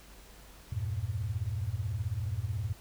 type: chord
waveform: sine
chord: E diminished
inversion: none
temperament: equal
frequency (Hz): 82.41 / 98 / 116.54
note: E2 / G2 / Bb2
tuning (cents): 0 / 0 / 0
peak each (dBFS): -38 / -34 / -35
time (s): 0.72-2.73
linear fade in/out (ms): 5
effects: added 50 Hz sine -54 dBFS peak until 2.8 s + pink hiss -55 dBFS RMS until 2.8 s